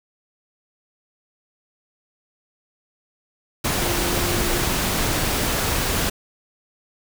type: tone in noise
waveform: sine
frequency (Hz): 349.2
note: F4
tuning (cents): 0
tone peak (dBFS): -28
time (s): 3.81-4.66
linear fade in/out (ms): 10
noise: pink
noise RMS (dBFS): -22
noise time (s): 3.64-6.1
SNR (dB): -9
effects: none